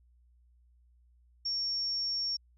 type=tone; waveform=sine; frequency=5500 Hz; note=F8; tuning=27 cents flat; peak=-30 dBFS; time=1.45-2.37 s; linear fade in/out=10 ms; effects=added 60 Hz sine -61 dBFS peak until 2.57 s